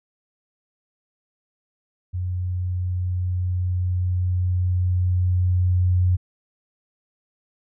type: tone with level ramp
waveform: sine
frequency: 90.5 Hz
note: F#2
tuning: 38 cents flat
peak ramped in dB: -23 to -15 dBFS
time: 2.13-6.17 s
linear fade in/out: 20 ms
effects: none